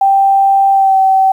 sine tone with pitch glide, 784 to 767.4 Hz, G5 to G5, 0 to -37 cents, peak -6 dBFS, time 0.01-1.32 s, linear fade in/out 5 ms, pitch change -37 cents, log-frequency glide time 0.72-0.98 s, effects 7-bit

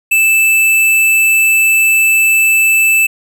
square tone, 2637 Hz, E7, in tune, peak -8 dBFS, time 0.11-3.07 s, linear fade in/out 10 ms, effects none

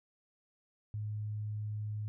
sine tone, 105.9 Hz, G#2, 34 cents sharp, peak -35 dBFS, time 0.94-2.08 s, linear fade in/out 0 ms, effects none

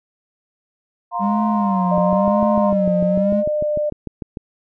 sine chord, F suspended fourth, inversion none, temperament equal with one note detuned, 704.5 / 932.3 / 1046.5 Hz, F5 / Bb5 / C6, +15 / 0 / 0 cents, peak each -24 dBFS, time 1.11-2.74 s, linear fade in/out 50 ms
triangle tone with vibrato, 196 Hz, G3, in tune, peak -15 dBFS, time 1.19-3.44 s, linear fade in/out 50 ms, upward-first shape sine, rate 0.97 Hz, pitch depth 160 cents each way
sine tone with pitch glide, 606 to 598 Hz, D#5 to D5, -46 to +31 cents, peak -17 dBFS, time 1.91-3.9 s, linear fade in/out 10 ms, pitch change -23 cents, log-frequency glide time 3.34-3.77 s
click train, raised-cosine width 3 ms, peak -15 dBFS, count 17, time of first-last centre 1.98-4.372 s, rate 6.69 Hz
effects none

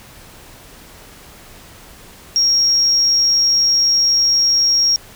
sine tone, 5588 Hz, F8, in tune, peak -10 dBFS, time 2.36-4.96 s, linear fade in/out 0 ms, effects tanh soft clip ceiling -7 dBFS + pink hiss -41 dBFS RMS until 5.15 s

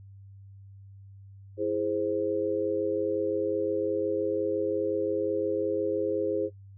sine chord, E augmented, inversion none, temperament equal, 329.6 / 415.3 / 523.3 Hz, E4 / G#4 / B#4, 0 / 0 / 0 cents, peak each -31 / -29 / -30 dBFS, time 1.57-6.5 s, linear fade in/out 50 ms, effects noise-tail reverb RT60 0.1 s tail -17 dB re dry + added 98 Hz sine -46 dBFS peak until 6.77 s

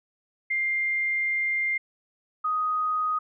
sine tone pair in turn, 2100 / 1248.7 Hz, C7 / D#6, +6 / +6 cents, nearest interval major sixth, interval 900 cents, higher first, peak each -23 / -23 dBFS, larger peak neither, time 0.5-1.78 / 2.44-3.19 s, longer first, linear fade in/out 10 ms, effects none

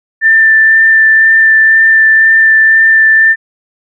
sine tone with vibrato, 1779 Hz, A6, 19 cents sharp, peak -3 dBFS, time 0.21-3.36 s, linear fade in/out 50 ms, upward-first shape sine, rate 2 Hz, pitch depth 10 cents each way, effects none

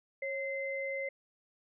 sine tone pair together, 545.2 / 2068 Hz, C#5 / C7, -29 / -21 cents, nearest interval octave + major seventh, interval 2308 cents, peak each -36 / -37 dBFS, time 0.22-1.09 s, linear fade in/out 5 ms, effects none

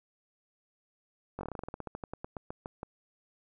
slowing click train, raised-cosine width 1 ms, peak -24 dBFS, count 21, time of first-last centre 1.39-2.831 s, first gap 20 ms, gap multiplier 1.12, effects none

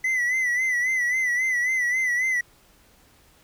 triangle tone with vibrato, 2000 Hz, B6, 21 cents sharp, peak -19 dBFS, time 0.04-2.41 s, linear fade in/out 5 ms, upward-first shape sine, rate 3.7 Hz, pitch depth 69 cents each way, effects pink hiss -57 dBFS RMS until 3.43 s

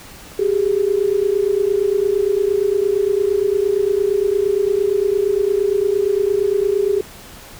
sine tone pair together, 386.6 / 415.3 Hz, G4 / G#4, -24 / 0 cents, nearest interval minor second, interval 124 cents, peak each -17 dBFS, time 0.39-7.01 s, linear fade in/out 5 ms, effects pink hiss -39 dBFS RMS until 7.59 s

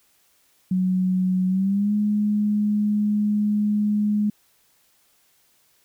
sine tone with pitch glide, 185 to 208.9 Hz, F#3 to G#3, 0 to +10 cents, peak -18 dBFS, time 0.71-4.3 s, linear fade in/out 5 ms, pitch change +210 cents, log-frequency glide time 1.48-1.93 s, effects white hiss -62 dBFS RMS until 5.84 s

